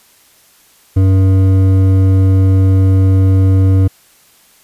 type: tone with hard clipping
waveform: triangle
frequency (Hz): 95.2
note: F#2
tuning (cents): +50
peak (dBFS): -8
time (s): 0.96-3.88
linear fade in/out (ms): 10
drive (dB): 13
effects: white hiss -48 dBFS RMS until 4.63 s + resampled to 32000 Hz